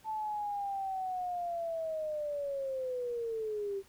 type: linear sweep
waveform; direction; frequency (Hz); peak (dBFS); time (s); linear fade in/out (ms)
sine; down; 880 to 386.4; -33; 0.04-3.83; 50
effects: pink hiss -62 dBFS RMS until 3.88 s